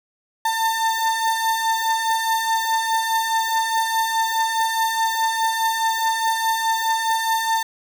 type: beating tone pair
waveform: 35% pulse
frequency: 894 / 898.8 Hz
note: A5 / A5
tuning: +27 / +37 cents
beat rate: 4.8 Hz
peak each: -24 / -18 dBFS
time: 0.45-7.63 s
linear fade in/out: 5 ms
effects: none